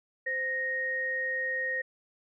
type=tone pair together; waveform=sine; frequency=517.6 / 1864.7 Hz; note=C5 / A#6; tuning=-19 / 0 cents; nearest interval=octave + minor seventh; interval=2219 cents; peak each=-37 / -29 dBFS; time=0.26-1.82 s; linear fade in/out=10 ms; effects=none